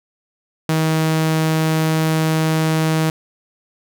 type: tone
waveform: sawtooth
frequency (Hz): 158.8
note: D#3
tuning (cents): +36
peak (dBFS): -11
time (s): 0.69-3.1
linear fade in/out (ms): 2
effects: none